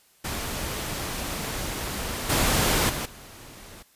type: noise with level steps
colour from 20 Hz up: pink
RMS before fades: -31 / -22 / -30 / -45 dBFS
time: 0.24-3.83 s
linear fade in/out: 10 ms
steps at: 2.29 / 2.89 / 3.05 s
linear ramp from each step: 10 ms
effects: white hiss -60 dBFS RMS until 3.95 s + resampled to 32000 Hz

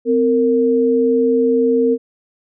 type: tone pair together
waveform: sine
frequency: 256.8 / 460.5 Hz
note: C4 / A#4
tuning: -32 / -21 cents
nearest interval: minor seventh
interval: 1011 cents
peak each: -16 / -13 dBFS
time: 0.05-1.98 s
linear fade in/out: 50 ms
effects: none

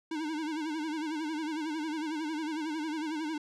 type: tone with vibrato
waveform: square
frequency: 311.1 Hz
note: D#4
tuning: in tune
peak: -33 dBFS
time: 0.11-3.38 s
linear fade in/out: 5 ms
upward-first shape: sine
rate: 11 Hz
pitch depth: 87 cents each way
effects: low-pass 6000 Hz 12 dB/octave

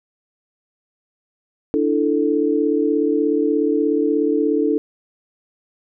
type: chord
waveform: sine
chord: D suspended second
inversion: none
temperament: just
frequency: 293.7 / 330.4 / 440.5 Hz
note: D4 / E4 / A4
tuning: 0 / +4 / +2 cents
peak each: -19 / -21 / -19 dBFS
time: 1.74-4.78 s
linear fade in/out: 0 ms
effects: none

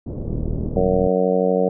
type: low-pass noise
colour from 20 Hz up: pink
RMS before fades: -28 dBFS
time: 0.06-0.82 s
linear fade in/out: 10 ms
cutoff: 480 Hz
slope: 24 dB/octave
type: click train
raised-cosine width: 5 ms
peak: -14 dBFS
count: 32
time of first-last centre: 0.28-1.067 s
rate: 39.4 Hz
type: harmonic tone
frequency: 92.5 Hz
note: F#2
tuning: in tune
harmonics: 2 / 3 / 4 / 5 / 6 / 7 / 8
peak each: -22 / -27 / -29 / -19 / -21 / -27 / -28 dBFS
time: 0.76-1.69 s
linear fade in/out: 5 ms
effects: none

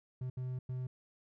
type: tone bursts at uneven times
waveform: triangle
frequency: 127.4 Hz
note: C3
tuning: 46 cents flat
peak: -34 dBFS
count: 3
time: 0.21-0.3 / 0.37-0.59 / 0.69-0.87 s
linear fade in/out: 5 ms
effects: none

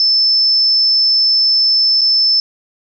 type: tone with dropouts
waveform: sine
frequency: 5274 Hz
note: E8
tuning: in tune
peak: -9 dBFS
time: 0-2.4 s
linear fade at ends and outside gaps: 1 ms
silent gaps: 2.01-2.015 s
effects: none

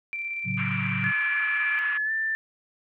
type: tone with tremolo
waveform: sine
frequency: 2349 Hz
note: D7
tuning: in tune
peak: -28 dBFS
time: 0.13-1.79 s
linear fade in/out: 0 ms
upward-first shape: square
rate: 17 Hz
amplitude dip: 25%
type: chord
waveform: sine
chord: F# minor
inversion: first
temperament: equal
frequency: 110 / 138.59 / 185 Hz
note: A2 / C#3 / F#3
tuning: 0 / 0 / 0 cents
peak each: -32 / -32 / -30 dBFS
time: 0.44-1.13 s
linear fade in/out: 50 ms
type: band-pass noise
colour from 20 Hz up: pink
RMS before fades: -35 dBFS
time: 0.57-1.98 s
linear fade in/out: 10 ms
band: 1100 to 2700 Hz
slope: 48 dB/octave
type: tone with pitch glide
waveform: sine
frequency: 1713 to 1775.5 Hz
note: A6 to A6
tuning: -47 to +15 cents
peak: -24 dBFS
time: 1.04-2.35 s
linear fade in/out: 0 ms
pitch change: +62 cents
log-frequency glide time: 2.04-2.11 s
effects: none

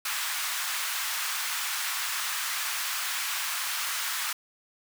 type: high-pass noise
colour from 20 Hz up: pink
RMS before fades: -31 dBFS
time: 0.05-4.33 s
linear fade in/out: 5 ms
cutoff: 1100 Hz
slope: 24 dB/octave
effects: none

